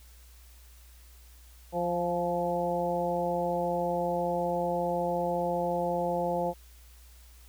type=harmonic tone with a mistuned harmonic; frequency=174.61 Hz; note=F3; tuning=in tune; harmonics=1 / 2 / 3 / 4 / 5; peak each=-35 / -36 / -30 / -33 / -34 dBFS; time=1.72-6.54 s; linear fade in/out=50 ms; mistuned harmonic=5; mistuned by=-22 cents; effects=added 60 Hz sine -51 dBFS peak until 7.48 s + white hiss -59 dBFS RMS until 7.48 s